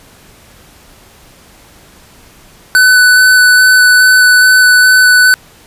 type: tone with vibrato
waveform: square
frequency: 1500 Hz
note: F#6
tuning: 23 cents sharp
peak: -4 dBFS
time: 2.75-5.34 s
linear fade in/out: 0 ms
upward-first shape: square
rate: 2.4 Hz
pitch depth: 8 cents each way
effects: pink hiss -41 dBFS RMS until 5.66 s + resampled to 32000 Hz